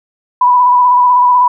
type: tone with vibrato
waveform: sine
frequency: 987.8 Hz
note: B5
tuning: in tune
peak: -5 dBFS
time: 0.41-1.48 s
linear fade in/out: 5 ms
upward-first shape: square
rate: 16 Hz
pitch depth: 21 cents each way
effects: none